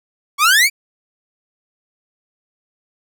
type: exponential sweep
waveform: sawtooth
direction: up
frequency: 1095 to 2403 Hz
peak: -6 dBFS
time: 0.38-0.7 s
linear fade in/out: 50 ms
effects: none